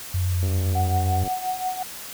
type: tone with pitch glide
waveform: sine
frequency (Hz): 91.1 to 89.07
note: F#2 to F2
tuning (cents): -26 to +35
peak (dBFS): -20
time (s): 0.14-1.24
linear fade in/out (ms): 5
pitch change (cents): -39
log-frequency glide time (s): 0.28-0.46
type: click train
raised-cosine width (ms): 2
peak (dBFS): -21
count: 83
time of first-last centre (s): 0.43-1.277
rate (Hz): 96.8
type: tone with tremolo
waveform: sine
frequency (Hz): 740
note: F#5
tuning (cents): 0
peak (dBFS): -21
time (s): 0.75-1.83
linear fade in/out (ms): 5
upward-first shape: triangle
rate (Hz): 5.7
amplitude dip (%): 80
effects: white hiss -37 dBFS RMS until 2.13 s